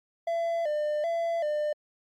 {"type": "tone with vibrato", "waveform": "triangle", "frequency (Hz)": 635, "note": "D#5", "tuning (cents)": 35, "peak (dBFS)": -24, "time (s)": [0.27, 1.73], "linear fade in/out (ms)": 5, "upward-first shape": "square", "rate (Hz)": 1.3, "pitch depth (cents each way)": 100, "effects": ["Opus 48 kbps"]}